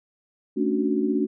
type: chord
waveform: sine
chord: D major seventh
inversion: second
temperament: equal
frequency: 220 / 277.2 / 293.7 / 370 Hz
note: A3 / C#4 / D4 / F#4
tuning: 0 / 0 / 0 / 0 cents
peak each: -26 / -26 / -26 / -26 dBFS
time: 0.56-1.27 s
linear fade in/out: 20 ms
effects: none